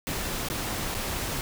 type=noise with dropouts; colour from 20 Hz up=pink; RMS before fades=-31 dBFS; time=0.07-1.41 s; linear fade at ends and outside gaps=0 ms; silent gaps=0.486-0.5 / 0.943-0.949 s; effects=none